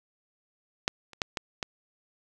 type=clicks; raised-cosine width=0.2 ms; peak=-7 / -29 / -9 / -13 / -13 dBFS; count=5; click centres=0.879 / 1.133 / 1.218 / 1.372 / 1.628 s; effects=none